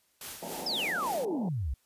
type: noise with tremolo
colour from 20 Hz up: white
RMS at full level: -40 dBFS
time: 0.21-1.25 s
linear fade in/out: 2 ms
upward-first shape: sine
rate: 3.6 Hz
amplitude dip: 55%
type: band-pass noise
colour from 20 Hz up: white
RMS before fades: -40 dBFS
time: 0.42-1.49 s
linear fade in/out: 5 ms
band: 160 to 910 Hz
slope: 96 dB/octave
type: exponential sweep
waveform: sine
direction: down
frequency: 5390 to 58.27 Hz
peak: -29 dBFS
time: 0.66-1.74 s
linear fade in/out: 5 ms
effects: white hiss -70 dBFS RMS until 1.85 s + resampled to 32000 Hz